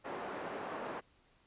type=band-pass noise; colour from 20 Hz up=pink; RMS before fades=-42 dBFS; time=0.04-1.01 s; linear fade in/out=20 ms; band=370 to 1300 Hz; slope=12 dB/octave; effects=pink hiss -69 dBFS RMS until 1.46 s + resampled to 8000 Hz